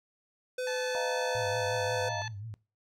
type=tone; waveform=square; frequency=505 Hz; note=B4; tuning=39 cents sharp; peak=-32 dBFS; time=0.58-2.09 s; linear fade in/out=5 ms
type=harmonic tone; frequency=871 Hz; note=A5; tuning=18 cents flat; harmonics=1 / 2 / 3 / 4 / 5 / 7; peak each=-41 / -39 / -45 / -46 / -44 / -46 dBFS; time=0.67-2.28 s; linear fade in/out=2 ms
type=chord; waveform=sine; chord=Eb suspended second; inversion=none; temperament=equal; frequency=622.3 / 698.5 / 932.3 Hz; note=Eb5 / F5 / Bb5; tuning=0 / 0 / 0 cents; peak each=-38 dBFS; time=0.95-2.22 s; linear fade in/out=0 ms
type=tone with vibrato; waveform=sine; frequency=106.1 Hz; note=G#2; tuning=38 cents sharp; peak=-38 dBFS; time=1.35-2.54 s; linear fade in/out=0 ms; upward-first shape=triangle; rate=5.6 Hz; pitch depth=160 cents each way
effects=noise-tail reverb RT60 0.3 s tail -21 dB re dry + low-pass 10000 Hz 12 dB/octave